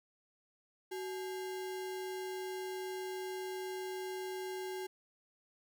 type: tone with sample-and-hold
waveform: sine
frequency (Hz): 373.7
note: F#4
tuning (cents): +17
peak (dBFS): -38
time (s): 0.91-4.87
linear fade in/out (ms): 10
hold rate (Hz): 1225
effects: none